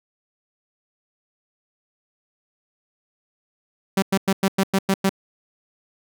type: tone bursts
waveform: sawtooth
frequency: 193.5 Hz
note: G3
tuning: 22 cents flat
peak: -12 dBFS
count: 8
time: 3.97-5.094 s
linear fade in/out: 5 ms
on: 53 ms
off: 100 ms
effects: none